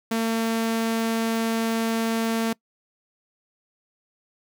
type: tone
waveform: sawtooth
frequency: 226.4 Hz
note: A3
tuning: 50 cents sharp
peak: -18 dBFS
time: 0.11-2.53 s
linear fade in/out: 5 ms
effects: noise-tail reverb RT60 0.1 s tail -24 dB re dry